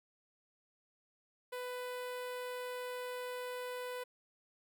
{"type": "tone with notch filter", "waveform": "sawtooth", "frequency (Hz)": 497.7, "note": "B4", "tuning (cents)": 13, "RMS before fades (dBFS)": -42, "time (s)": [1.52, 4.04], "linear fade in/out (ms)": 10, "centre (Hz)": 6100, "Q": 1.4, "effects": []}